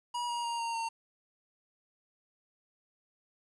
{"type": "tone with pitch steps", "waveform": "square", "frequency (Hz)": [963, 950.3, 937.7, 925.4, 913.2], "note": ["B5", "A#5", "A#5", "A#5", "A#5"], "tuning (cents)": [-44, 33, 10, -13, -36], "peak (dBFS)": -33, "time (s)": [0.14, 0.89], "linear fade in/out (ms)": 10, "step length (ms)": 150, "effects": ["resampled to 24000 Hz", "10-bit"]}